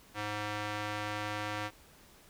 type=tone with band-pass filter; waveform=square; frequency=104.9 Hz; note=G#2; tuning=18 cents sharp; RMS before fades=-37 dBFS; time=0.14-1.71 s; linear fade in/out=50 ms; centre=1700 Hz; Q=0.69; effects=pink hiss -59 dBFS RMS until 2.29 s